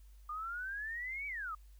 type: exponential two-way sweep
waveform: sine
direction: up then down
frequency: 1200 to 2305 to 1200 Hz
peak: -38 dBFS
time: 0.29-1.55 s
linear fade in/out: 5 ms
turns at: 1.27 s
effects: added 50 Hz sine -54 dBFS peak until 1.79 s + white hiss -72 dBFS RMS until 1.79 s